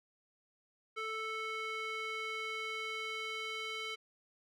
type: tone with band-pass filter sweep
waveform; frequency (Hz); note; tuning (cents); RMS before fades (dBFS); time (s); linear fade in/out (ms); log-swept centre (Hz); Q
square; 440; A4; 0; -40; 0.96-3.96; 20; 1800 to 2700; 1.9
effects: none